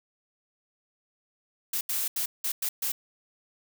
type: noise bursts at uneven times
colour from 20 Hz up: blue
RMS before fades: -29 dBFS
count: 6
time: 1.73-1.81 / 1.89-2.08 / 2.16-2.26 / 2.44-2.52 / 2.62-2.69 / 2.82-2.92 s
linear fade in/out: 5 ms
effects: none